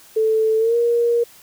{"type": "tone with pitch glide", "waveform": "sine", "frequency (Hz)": [440, 471.6], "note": ["A4", "A#4"], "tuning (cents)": [0, 20], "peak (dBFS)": -14, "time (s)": [0.16, 1.24], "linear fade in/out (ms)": 10, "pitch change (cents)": 120, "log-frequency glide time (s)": [0.58, 0.76], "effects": ["white hiss -47 dBFS RMS until 1.42 s"]}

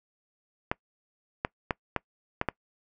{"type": "clicks", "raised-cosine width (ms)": 0.5, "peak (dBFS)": -11, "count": 6, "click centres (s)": [0.715, 1.449, 1.708, 1.963, 2.414, 2.487], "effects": ["noise-tail reverb RT60 0.1 s tail -24 dB re dry"]}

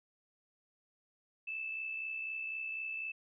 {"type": "tone with amplitude modulation", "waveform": "sine", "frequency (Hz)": 2631, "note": "E7", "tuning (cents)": -4, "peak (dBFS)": -35, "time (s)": [1.47, 3.12], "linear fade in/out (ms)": 10, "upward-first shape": "sine", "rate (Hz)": 64, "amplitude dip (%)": 45, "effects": []}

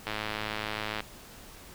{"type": "click train", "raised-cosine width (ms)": 0.3, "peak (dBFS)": -16, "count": 101, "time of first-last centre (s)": [0.07, 1.005], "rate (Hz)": 107, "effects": ["pink hiss -49 dBFS RMS until 1.74 s"]}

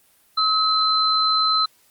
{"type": "tone pair together", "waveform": "sine", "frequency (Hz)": [1282, 4070], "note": ["E6", "C8"], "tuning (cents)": [-49, -49], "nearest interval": "octave + minor sixth", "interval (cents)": 2000, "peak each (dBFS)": -19, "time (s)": [0.37, 1.66], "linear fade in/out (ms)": 10, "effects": ["white hiss -58 dBFS RMS until 1.9 s", "Opus 32 kbps"]}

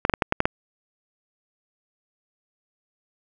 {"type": "clicks", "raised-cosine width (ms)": 0.5, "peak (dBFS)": -4, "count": 7, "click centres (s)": [0.051, 0.097, 0.138, 0.222, 0.324, 0.404, 0.455], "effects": []}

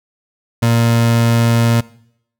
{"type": "tone", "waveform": "30% pulse", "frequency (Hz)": 116.54, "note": "A#2", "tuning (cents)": 0, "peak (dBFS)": -8, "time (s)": [0.62, 1.81], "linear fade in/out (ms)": 10, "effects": ["noise-tail reverb RT60 0.7 s tail -21 dB re dry"]}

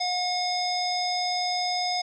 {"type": "tone with low-pass filter", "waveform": "square", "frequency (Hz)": 723, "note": "F#5", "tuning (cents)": -40, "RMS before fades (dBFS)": -27, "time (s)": [0, 2.02], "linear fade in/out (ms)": 10, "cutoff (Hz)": 5200, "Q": 6.3, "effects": []}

